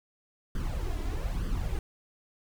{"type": "noise with flanger", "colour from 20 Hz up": "brown", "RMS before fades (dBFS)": -31, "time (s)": [0.55, 1.79], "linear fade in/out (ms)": 2, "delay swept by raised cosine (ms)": [0.63, 3.03], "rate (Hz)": 1.1, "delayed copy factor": 0.7, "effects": []}